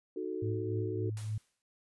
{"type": "chord", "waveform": "sine", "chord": "D# diminished", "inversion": "none", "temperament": "equal", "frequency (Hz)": [311.1, 370, 440], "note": ["D#4", "F#4", "A4"], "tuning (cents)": [0, 0, 0], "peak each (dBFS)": [-40, -37, -40], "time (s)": [0.16, 1.1], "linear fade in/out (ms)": 5}
{"type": "tone with tremolo", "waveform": "sine", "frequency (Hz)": 107.5, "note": "A2", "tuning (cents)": -40, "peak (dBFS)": -31, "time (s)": [0.42, 1.38], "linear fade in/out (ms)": 5, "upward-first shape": "triangle", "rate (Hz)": 3.5, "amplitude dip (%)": 60}
{"type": "noise with exponential decay", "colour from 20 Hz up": "white", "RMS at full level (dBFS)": -46, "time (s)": [1.17, 1.62], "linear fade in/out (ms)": 0, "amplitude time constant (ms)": 96}
{"effects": ["resampled to 24000 Hz"]}